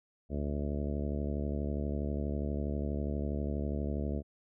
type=harmonic tone; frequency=72.3 Hz; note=D2; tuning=27 cents flat; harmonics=1 / 2 / 3 / 4 / 5 / 6 / 7 / 8 / 9; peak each=-34 / -40 / -38 / -42 / -44 / -45 / -47 / -47 / -47 dBFS; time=0.29-4.23 s; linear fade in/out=50 ms; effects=none